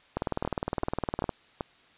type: two click trains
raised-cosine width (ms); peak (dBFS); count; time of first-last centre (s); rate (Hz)
1; -14 / -16; 23 / 4; 0.17-1.292 / 0.45-1.608; 19.6 / 2.59
effects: white hiss -59 dBFS RMS until 1.97 s + resampled to 8000 Hz